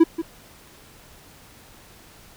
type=tone with echo; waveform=triangle; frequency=329.6 Hz; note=E4; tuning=in tune; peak=-7 dBFS; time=0-0.04 s; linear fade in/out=10 ms; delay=180 ms; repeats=1; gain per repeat=-13 dB; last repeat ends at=0.22 s; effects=pink hiss -49 dBFS RMS until 2.36 s